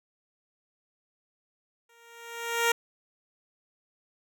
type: tone with exponential growth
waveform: 10% pulse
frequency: 466.2 Hz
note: A#4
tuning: in tune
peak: -12 dBFS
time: 1.89-2.72 s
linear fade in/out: 5 ms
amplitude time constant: 180 ms
effects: none